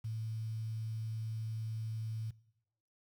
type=tone with quantisation; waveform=sine; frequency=111.1 Hz; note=A2; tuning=17 cents sharp; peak=-36 dBFS; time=0.04-2.31 s; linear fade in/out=10 ms; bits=10; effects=noise-tail reverb RT60 0.9 s tail -22 dB re dry